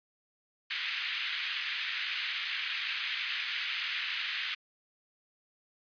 white band-pass noise, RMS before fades -35 dBFS, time 0.7-4.55 s, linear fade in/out 10 ms, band 1700 to 3400 Hz, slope 24 dB/octave, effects resampled to 11025 Hz

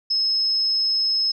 sine tone, 5180 Hz, E8, 31 cents flat, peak -18 dBFS, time 0.1-1.32 s, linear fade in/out 10 ms, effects none

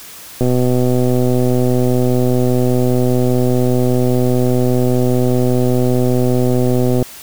click train, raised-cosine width 2 ms, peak -3 dBFS, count 828, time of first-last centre 0.41-7.026 s, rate 125 Hz, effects white hiss -35 dBFS RMS until 7.22 s

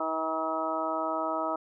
harmonic tone, 160 Hz, D#3, 49 cents sharp, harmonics 2 / 3 / 4 / 5 / 6 / 7 / 8, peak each -36 / -43 / -32 / -38 / -35 / -42 / -33 dBFS, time 0-1.56 s, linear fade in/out 5 ms, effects none

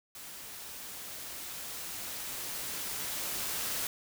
white noise with level ramp, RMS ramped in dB -46 to -34 dBFS, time 0.15-3.87 s, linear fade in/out 2 ms, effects none

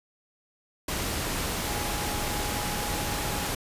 sine tone in noise, 830.6 Hz, G#5, in tune, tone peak -37 dBFS, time 1.63-3.47 s, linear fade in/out 5 ms, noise pink, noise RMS -30 dBFS, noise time 0.88-3.55 s, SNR -10 dB, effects resampled to 32000 Hz

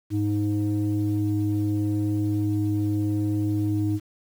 sine tone pair together, 104.2 / 311.8 Hz, G#2 / D#4, +6 / +4 cents, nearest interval octave + perfect fifth, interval 1898 cents, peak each -23 dBFS, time 0.1-4 s, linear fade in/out 50 ms, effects tanh soft clip ceiling -16 dBFS + 8-bit

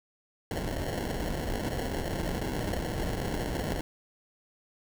pink noise with sample-and-hold, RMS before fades -32 dBFS, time 0.51-3.81 s, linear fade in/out 2 ms, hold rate 1225 Hz, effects none

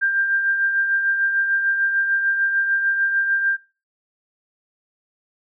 sine tone with tremolo, 1589 Hz, G6, 23 cents sharp, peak -15 dBFS, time 0.01-3.57 s, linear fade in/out 20 ms, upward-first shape triangle, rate 6.7 Hz, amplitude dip 50%, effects noise-tail reverb RT60 0.3 s tail -19 dB re dry

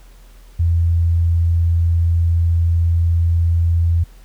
sine tone, 84.3 Hz, E2, 39 cents sharp, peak -12 dBFS, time 0.59-4.04 s, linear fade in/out 10 ms, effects added 41 Hz sine -40 dBFS peak until 4.24 s + pink hiss -52 dBFS RMS until 4.24 s

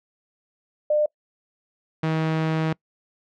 sine / sawtooth tone pair in turn, 601 / 159.18 Hz, D5 / D#3, +40 / +40 cents, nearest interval octave + major seventh, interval 2300 cents, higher first, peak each -17 dBFS, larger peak neither, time 0.9-1.06 / 2.03-2.73 s, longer second, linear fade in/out 5 ms, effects noise-tail reverb RT60 0.1 s tail -25 dB re dry + low-pass 3000 Hz 12 dB/octave

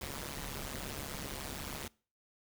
pink noise with amplitude modulation, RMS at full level -38 dBFS, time 0.01-1.88 s, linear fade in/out 5 ms, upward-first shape sine, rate 141 Hz, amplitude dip 90%, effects noise-tail reverb RT60 0.4 s tail -24 dB re dry

